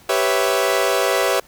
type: chord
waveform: sawtooth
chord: C# half-diminished seventh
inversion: second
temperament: equal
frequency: 392 / 493.9 / 554.4 / 659.3 Hz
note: G4 / B4 / C#5 / E5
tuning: 0 / 0 / 0 / 0 cents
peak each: -18 dBFS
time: 0.09-1.4 s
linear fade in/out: 5 ms
effects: pink hiss -49 dBFS RMS until 1.47 s